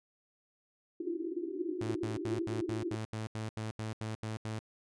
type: band-pass noise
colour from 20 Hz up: pink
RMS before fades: -37 dBFS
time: 1-2.95 s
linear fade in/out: 5 ms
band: 310 to 370 Hz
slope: 96 dB/octave
type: tone bursts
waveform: sawtooth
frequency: 109.6 Hz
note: A2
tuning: 6 cents flat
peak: -32 dBFS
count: 13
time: 1.81-4.59 s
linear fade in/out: 0 ms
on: 140 ms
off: 80 ms
effects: resampled to 22050 Hz